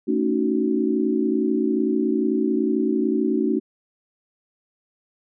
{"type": "chord", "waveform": "sine", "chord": "D# half-diminished seventh", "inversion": "second", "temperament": "just", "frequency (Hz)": [224, 280, 311.1, 373.4], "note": ["A3", "C#4", "D#4", "F#4"], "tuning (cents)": [31, 18, 0, 16], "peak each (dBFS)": -24, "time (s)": [0.07, 3.6], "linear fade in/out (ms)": 20, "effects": []}